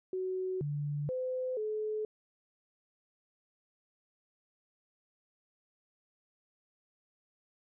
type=tone with pitch steps; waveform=sine; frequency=372.8 / 145.9 / 511 / 429.3 Hz; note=F#4 / D3 / C5 / A4; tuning=+13 / -11 / -41 / -43 cents; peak=-32 dBFS; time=0.13-2.05 s; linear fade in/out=2 ms; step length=480 ms; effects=none